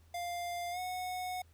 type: tone with pitch glide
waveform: square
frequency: 699 to 732.5 Hz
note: F5 to F#5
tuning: +1 to -18 cents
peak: -37 dBFS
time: 0.14-1.42 s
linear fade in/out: 5 ms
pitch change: +81 cents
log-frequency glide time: 0.71-0.79 s
effects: added 82 Hz sine -60 dBFS peak until 1.53 s + pink hiss -70 dBFS RMS until 1.53 s